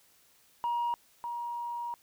sine tone pair in turn, 950 / 950 Hz, A#5 / A#5, +33 / +33 cents, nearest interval unison, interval 0 cents, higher neither, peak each -26 / -33 dBFS, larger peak first, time 0.64-0.94 / 1.24-1.94 s, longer second, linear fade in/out 0 ms, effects tanh soft clip ceiling -26 dBFS + white hiss -64 dBFS RMS until 2.02 s

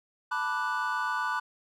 triangle chord, B minor seventh, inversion third, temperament equal, 880 / 987.8 / 1174.7 / 1480 Hz, A5 / B5 / D6 / F#6, 0 / 0 / 0 / 0 cents, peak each -34 / -31 / -32 / -30 dBFS, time 0.31-1.4 s, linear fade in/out 10 ms, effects none

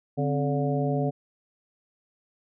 harmonic tone with a mistuned harmonic, 144.2 Hz, D3, 31 cents flat, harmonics 1 / 2 / 3 / 4 / 5, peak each -26 / -29 / -31 / -32 / -33 dBFS, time 0.17-1.11 s, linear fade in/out 20 ms, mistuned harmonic 2, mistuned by -150 cents, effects none

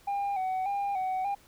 sine tone with vibrato, 776 Hz, G5, 18 cents flat, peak -25 dBFS, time 0.07-1.35 s, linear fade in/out 10 ms, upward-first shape square, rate 1.7 Hz, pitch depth 59 cents each way, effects tanh soft clip ceiling -27 dBFS + pink hiss -59 dBFS RMS until 1.47 s

